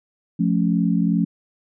sine chord, F augmented, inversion none, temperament equal with one note detuned, 174.61 / 217.1 / 277.2 Hz, F3 / A3 / C#4, 0 / -23 / 0 cents, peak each -19 / -21 / -23 dBFS, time 0.39-1.25 s, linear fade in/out 10 ms, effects none

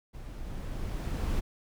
brown noise with level ramp, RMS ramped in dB -43 to -28 dBFS, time 0.13-1.41 s, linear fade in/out 20 ms, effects none

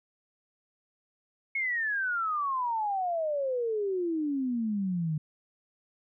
sine exponential sweep, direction down, 2200 to 150.2 Hz, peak -27 dBFS, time 1.55-5.18 s, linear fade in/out 5 ms, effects none

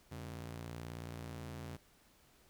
sawtooth ring-modulated tone, 116.9 Hz, A#2, 5 cents sharp, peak -37 dBFS, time 0.11-1.77 s, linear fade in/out 10 ms, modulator 29.4 Hz, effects pink hiss -67 dBFS RMS until 2.49 s

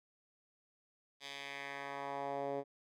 10% pulse tone with band-pass filter sweep, 139.9 Hz, C#3, 16 cents sharp, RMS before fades -42 dBFS, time 1.2-2.64 s, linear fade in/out 50 ms, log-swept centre 3800 to 460 Hz, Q 1.6, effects none

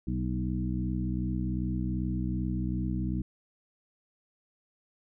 harmonic tone with a mistuned harmonic, 62.6 Hz, B1, 24 cents sharp, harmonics 1 / 2 / 3 / 4 / 5, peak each -33 / -34 / -33 / -38 / -37 dBFS, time 0.07-3.22 s, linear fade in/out 5 ms, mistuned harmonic 4, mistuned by -32 cents, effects none

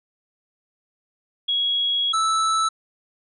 sine / square tone pair in turn, 3322 / 1313.8 Hz, G#7 / E6, 0 / -6 cents, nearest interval octave + major third, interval 1606 cents, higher first, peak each -19 dBFS, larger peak neither, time 1.48-2.13 / 2.13-2.69 s, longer first, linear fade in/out 10 ms, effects resampled to 24000 Hz

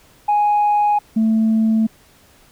sine tone pair in turn, 830.6 / 221.3 Hz, G#5 / A3, 0 / +10 cents, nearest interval octave + major seventh, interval 2290 cents, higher first, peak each -11 dBFS, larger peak neither, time 0.28-0.99 / 1.16-1.87 s, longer neither, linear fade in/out 10 ms, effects tanh soft clip ceiling -10 dBFS + pink hiss -51 dBFS RMS until 2.51 s

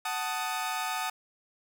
sawtooth chord, D# diminished, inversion first, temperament equal with one note detuned, 745.1 / 880 / 1244.5 Hz, F#5 / A5 / D#6, +12 / 0 / 0 cents, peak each -31 dBFS, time 0.05-1.1 s, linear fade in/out 5 ms, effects none

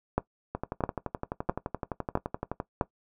two click trains, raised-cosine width 1 ms, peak -17 / -10 dBFS, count 25 / 5, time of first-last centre 0.55-2.601 / 0.18-2.812 s, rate 11.7 / 1.52 Hz, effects noise-tail reverb RT60 0.1 s tail -17 dB re dry

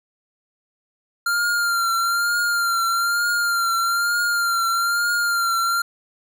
square tone with vibrato, 1391 Hz, F6, 7 cents flat, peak -19 dBFS, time 1.26-5.82 s, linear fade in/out 5 ms, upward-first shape triangle, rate 1.1 Hz, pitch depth 42 cents each way, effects none

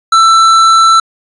triangle tone with hard clipping, 1332 Hz, E6, 18 cents sharp, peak -5 dBFS, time 0.12-1 s, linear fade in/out 5 ms, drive 14 dB, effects resampled to 24000 Hz

